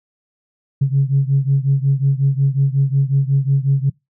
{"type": "beating tone pair", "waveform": "sine", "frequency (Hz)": [135.6, 141.1], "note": ["C#3", "C#3"], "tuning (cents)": [-38, 31], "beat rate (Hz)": 5.5, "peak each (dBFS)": [-14, -16], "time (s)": [0.81, 3.9], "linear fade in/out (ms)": 10, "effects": ["noise-tail reverb RT60 0.2 s tail -25 dB re dry", "tanh soft clip ceiling -6 dBFS"]}